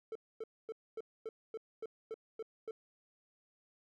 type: tone bursts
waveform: triangle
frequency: 443.6 Hz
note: A4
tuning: 14 cents sharp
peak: -37 dBFS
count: 10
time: 0.12-2.71 s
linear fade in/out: 2 ms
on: 34 ms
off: 250 ms
effects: none